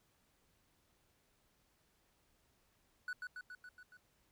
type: tone with echo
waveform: triangle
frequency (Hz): 1480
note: F#6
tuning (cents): 0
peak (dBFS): -37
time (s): 3.08-3.13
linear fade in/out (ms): 2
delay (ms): 140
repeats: 6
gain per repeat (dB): -3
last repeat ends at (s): 3.97
effects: pink hiss -75 dBFS RMS until 4.31 s